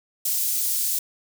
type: high-pass noise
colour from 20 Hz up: white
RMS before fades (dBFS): -24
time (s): 0.25-0.99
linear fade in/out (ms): 5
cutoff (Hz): 6100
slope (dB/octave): 12
effects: none